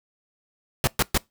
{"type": "noise bursts", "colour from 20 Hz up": "pink", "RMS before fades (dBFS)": -20, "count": 3, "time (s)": [0.84, 1.176], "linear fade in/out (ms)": 0, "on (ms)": 32, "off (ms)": 120, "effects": ["noise-tail reverb RT60 0.2 s tail -24 dB re dry"]}